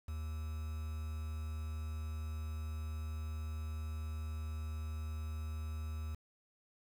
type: tone with quantisation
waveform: triangle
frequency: 77.78 Hz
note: D#2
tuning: in tune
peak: -36 dBFS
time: 0.08-6.15 s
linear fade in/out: 5 ms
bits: 9
effects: none